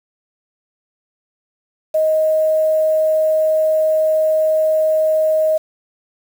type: tone with quantisation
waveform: sine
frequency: 627 Hz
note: D#5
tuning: 13 cents sharp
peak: -12 dBFS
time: 1.94-5.58 s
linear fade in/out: 10 ms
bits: 6
effects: none